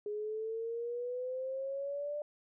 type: exponential sweep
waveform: sine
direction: up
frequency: 414 to 595 Hz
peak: -35 dBFS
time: 0.06-2.22 s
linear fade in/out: 2 ms
effects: none

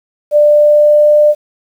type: tone with pitch glide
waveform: sine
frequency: 593 to 597.1 Hz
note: D5 to D5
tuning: +17 to +29 cents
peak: -4 dBFS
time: 0.31-1.35 s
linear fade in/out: 50 ms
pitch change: +12 cents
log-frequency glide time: 0.43-1.17 s
effects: 7-bit

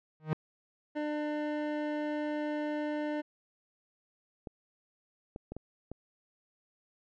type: tone with exponential growth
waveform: 45% pulse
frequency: 155.56 Hz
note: D#3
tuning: in tune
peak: -24 dBFS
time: 0.2-0.33 s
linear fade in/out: 0 ms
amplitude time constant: 28 ms
type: tone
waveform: 25% pulse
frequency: 299.5 Hz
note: D4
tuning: 34 cents sharp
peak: -28 dBFS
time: 0.95-3.22 s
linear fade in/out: 20 ms
type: clicks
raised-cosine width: 2 ms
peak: -27 dBFS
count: 5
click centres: 4.472 / 5.361 / 5.52 / 5.566 / 5.916 s
effects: low-pass 2000 Hz 12 dB/octave

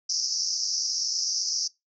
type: band-pass noise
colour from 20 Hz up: white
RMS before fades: -28 dBFS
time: 0.09-1.68 s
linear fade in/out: 10 ms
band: 4900 to 6000 Hz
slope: 96 dB/octave
effects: noise-tail reverb RT60 0.2 s tail -23 dB re dry

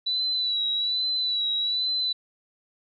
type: tone with vibrato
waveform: sine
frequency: 3951 Hz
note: B7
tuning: in tune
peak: -23 dBFS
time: 0.06-2.13 s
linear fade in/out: 10 ms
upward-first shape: sine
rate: 1.2 Hz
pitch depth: 44 cents each way
effects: none

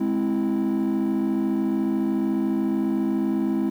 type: chord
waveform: triangle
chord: Ab augmented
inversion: none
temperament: equal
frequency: 207.7 / 261.6 / 329.6 Hz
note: Ab3 / C4 / E4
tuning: 0 / 0 / 0 cents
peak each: -22 dBFS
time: 0-3.7 s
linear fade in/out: 10 ms
effects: tanh soft clip ceiling -15 dBFS + 9-bit

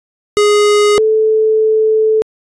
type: tone pair in turn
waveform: square / sine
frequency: 415.3 / 436.8 Hz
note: G#4 / A4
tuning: 0 / -13 cents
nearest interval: minor second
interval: 87 cents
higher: second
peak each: -8 dBFS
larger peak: neither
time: 0.37-0.98 / 0.98-2.22 s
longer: second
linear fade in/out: 0 ms
effects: resampled to 22050 Hz

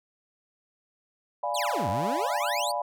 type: chord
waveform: sine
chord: D diminished seventh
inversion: none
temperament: equal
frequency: 587.3 / 698.5 / 830.6 / 987.8 Hz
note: D5 / F5 / Ab5 / Cb6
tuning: 0 / 0 / 0 / 0 cents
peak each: -32 dBFS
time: 1.43-2.82 s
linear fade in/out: 5 ms
type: exponential two-way sweep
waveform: 25% pulse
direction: down then up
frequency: 4822 to 86.5 to 4822 Hz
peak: -26 dBFS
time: 1.54-2.72 s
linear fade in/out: 10 ms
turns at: 1.89 s
effects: none

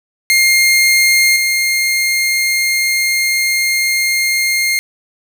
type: tone with level steps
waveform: sawtooth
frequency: 2122 Hz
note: C7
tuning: 24 cents sharp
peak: -5 / -9 dBFS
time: 0.3-4.79 s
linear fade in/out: 0 ms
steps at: 1.36 s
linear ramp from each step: 2 ms
effects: none

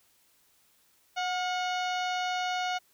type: harmonic tone with a mistuned harmonic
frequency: 731 Hz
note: F#5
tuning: 21 cents flat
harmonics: 1 / 2 / 3 / 4 / 5 / 6 / 7 / 8 / 9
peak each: -30 / -36 / -39 / -39 / -43 / -45 / -51 / -49 / -50 dBFS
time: 1.16-2.79 s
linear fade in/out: 20 ms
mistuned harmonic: 2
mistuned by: -42 cents
effects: white hiss -66 dBFS RMS until 2.93 s

